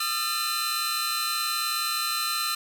sawtooth tone cluster, 1226 / 1348 / 1781 / 2989 / 4083 Hz, D#6 / E6 / A6 / F#7 / C8, -26 / +38 / +21 / +17 / -43 cents, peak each -28 / -28 / -35 / -35 / -26 dBFS, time 0-2.55 s, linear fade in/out 5 ms, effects none

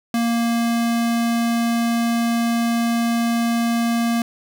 square tone, 233.1 Hz, A#3, in tune, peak -18 dBFS, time 0.14-4.22 s, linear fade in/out 2 ms, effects none

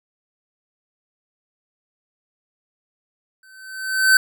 square tone with exponential growth, 1534 Hz, G6, 38 cents flat, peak -9 dBFS, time 3.43-4.17 s, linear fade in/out 2 ms, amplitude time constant 160 ms, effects none

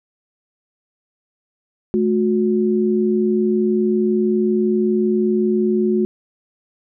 sine tone pair together, 216.2 / 363.6 Hz, A3 / F#4, -30 / -30 cents, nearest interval major sixth, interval 900 cents, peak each -17 dBFS, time 1.94-6.05 s, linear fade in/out 0 ms, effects none

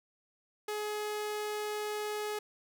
sawtooth tone, 421.4 Hz, G#4, 25 cents sharp, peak -30 dBFS, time 0.68-2.39 s, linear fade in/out 5 ms, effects none

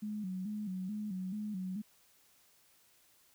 sine tone with vibrato, 198.1 Hz, G3, 18 cents sharp, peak -36 dBFS, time 0.02-1.82 s, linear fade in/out 10 ms, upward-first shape square, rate 2.3 Hz, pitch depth 110 cents each way, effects white hiss -67 dBFS RMS until 3.34 s

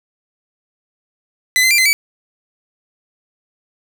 sawtooth tone with pitch steps, 2012 / 2064 / 2371 / 2056 / 2289 Hz, B6 / C7 / D7 / C7 / D7, +32 / -24 / +16 / -31 / -45 cents, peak -7 dBFS, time 1.56-1.93 s, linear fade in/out 0 ms, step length 74 ms, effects none

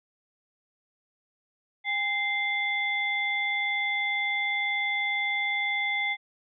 sine tone cluster, 810 / 2083 / 3458 Hz, G#5 / C7 / A7, -43 / -8 / -31 cents, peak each -34 / -26 / -35 dBFS, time 1.84-6.17 s, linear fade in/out 50 ms, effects none

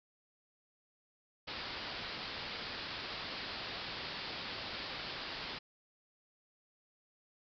white low-pass noise, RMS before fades -43 dBFS, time 1.47-5.59 s, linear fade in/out 10 ms, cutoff 5000 Hz, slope 96 dB/octave, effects none

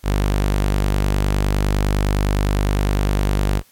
sawtooth tone, 49.81 Hz, G1, 28 cents sharp, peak -12 dBFS, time 0.03-3.62 s, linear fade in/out 50 ms, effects white hiss -55 dBFS RMS until 3.71 s + AAC 64 kbps

